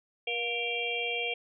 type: tone cluster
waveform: sine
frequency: 475.9 / 708 / 2350 / 2765 / 3225 Hz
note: A#4 / F5 / D7 / F7 / G7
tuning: +36 / +23 / +1 / -18 / +48 cents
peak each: -36 / -40 / -33 / -37 / -36 dBFS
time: 0.27-1.34 s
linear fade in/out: 5 ms
effects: none